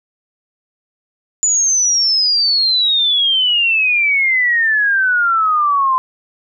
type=exponential sweep; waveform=sine; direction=down; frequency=7040 to 1028 Hz; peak=-11 dBFS; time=1.43-5.98 s; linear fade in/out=0 ms; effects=none